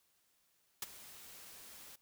white noise with ADSR envelope, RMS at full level -37 dBFS, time 0.82-1.96 s, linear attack 4 ms, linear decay 23 ms, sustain -17 dB, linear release 7 ms, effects white hiss -75 dBFS RMS until 2.01 s

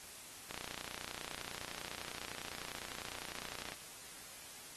click train, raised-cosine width 0.2 ms, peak -24 dBFS, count 97, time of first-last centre 0.51-3.721 s, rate 29.9 Hz, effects white hiss -52 dBFS RMS until 4.76 s + AAC 32 kbps

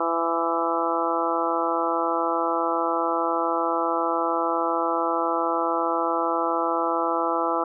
harmonic tone with a mistuned harmonic, 167.2 Hz, E3, 25 cents sharp, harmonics 2 / 3 / 4 / 5 / 6 / 7 / 8, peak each -29 / -29 / -29 / -29 / -29 / -29 / -29 dBFS, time 0-7.64 s, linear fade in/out 5 ms, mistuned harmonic 8, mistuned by -20 cents, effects none

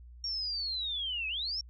sine linear two-way sweep, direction down then up, 5588 to 2514 to 5588 Hz, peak -32 dBFS, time 0.24-1.61 s, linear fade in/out 2 ms, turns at 1.28 s, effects added 60 Hz sine -48 dBFS peak until 1.69 s

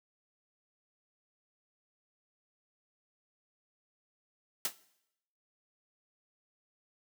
white noise with exponential decay, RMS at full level -27 dBFS, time 4.65-4.75 s, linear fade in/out 2 ms, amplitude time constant 20 ms, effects noise-tail reverb RT60 0.8 s tail -19 dB re dry + high-pass 200 Hz 12 dB/octave

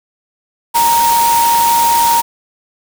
sine tone in noise, 934 Hz, A#5, 3 cents sharp, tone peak -9 dBFS, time 0.74-2.22 s, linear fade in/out 20 ms, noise white, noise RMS -18 dBFS, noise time 0.74-2.22 s, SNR +6 dB, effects none

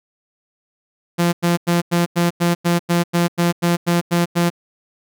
sawtooth tone bursts, 172.4 Hz, F3, 22 cents flat, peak -10 dBFS, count 14, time 1.18-4.502 s, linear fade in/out 20 ms, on 150 ms, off 94 ms, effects none

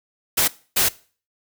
white noise bursts at uneven times, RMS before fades -18 dBFS, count 2, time 0.37-0.48 / 0.76-0.89 s, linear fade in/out 10 ms, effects noise-tail reverb RT60 0.4 s tail -20 dB re dry

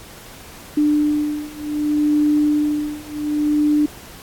sine beating tone pair, 297.6 / 298.26 Hz, D4 / D4, +23 / +27 cents, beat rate 0.66 Hz, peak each -19 / -18 dBFS, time 0.77-3.86 s, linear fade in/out 5 ms, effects pink hiss -40 dBFS RMS until 4.22 s + AAC 64 kbps

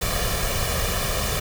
pink noise with comb filter, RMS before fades -24 dBFS, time 0.01-1.4 s, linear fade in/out 10 ms, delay 1.7 ms, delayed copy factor +0.7, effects none

